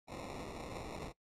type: noise with sample-and-hold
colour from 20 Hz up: white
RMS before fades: -45 dBFS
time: 0.07-1.13 s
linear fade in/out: 50 ms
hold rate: 1575 Hz
effects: noise-tail reverb RT60 0.1 s tail -20 dB re dry + low-pass 9000 Hz 12 dB/octave